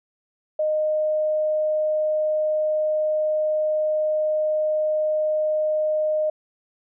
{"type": "tone", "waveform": "sine", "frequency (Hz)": 616, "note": "D#5", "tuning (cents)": -17, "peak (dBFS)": -19, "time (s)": [0.59, 6.3], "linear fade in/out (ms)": 5, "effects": []}